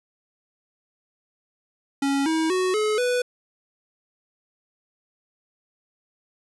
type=tone with pitch steps; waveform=square; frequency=277.2 / 320.3 / 370 / 427.5 / 493.9 Hz; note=C#4 / E4 / F#4 / A4 / B4; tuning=0 / -50 / 0 / -50 / 0 cents; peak=-21 dBFS; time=2.02-3.22 s; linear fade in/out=5 ms; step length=240 ms; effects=resampled to 24000 Hz